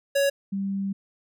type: tone pair in turn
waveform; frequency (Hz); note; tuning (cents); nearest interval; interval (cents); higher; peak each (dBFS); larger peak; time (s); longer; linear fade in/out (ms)
square / sine; 558 / 196.2; C#5 / G3; +11 / +2; octave + tritone; 1809; first; -20 / -25; first; 0.15-0.3 / 0.52-0.93; second; 10
effects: none